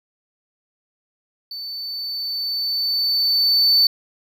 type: tone with level ramp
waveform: triangle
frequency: 4519 Hz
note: C#8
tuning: 33 cents sharp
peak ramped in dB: -28 to -10 dBFS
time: 1.51-3.87 s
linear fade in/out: 2 ms
effects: none